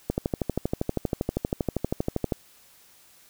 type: click train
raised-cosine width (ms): 2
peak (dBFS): -11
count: 29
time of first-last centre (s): 0.1-2.322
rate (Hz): 12.6
effects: white hiss -56 dBFS RMS until 3.29 s